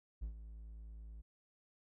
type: tone with ADSR envelope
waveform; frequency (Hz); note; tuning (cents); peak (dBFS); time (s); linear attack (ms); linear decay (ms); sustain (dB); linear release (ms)
triangle; 54.7; A1; -9; -35; 0.21-1.22; 19; 100; -11; 16
effects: none